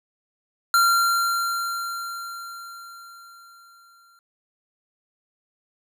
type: tone with exponential decay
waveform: square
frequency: 1378 Hz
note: F6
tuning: 24 cents flat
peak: -15 dBFS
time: 0.74-4.19 s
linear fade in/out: 1 ms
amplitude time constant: 750 ms
effects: none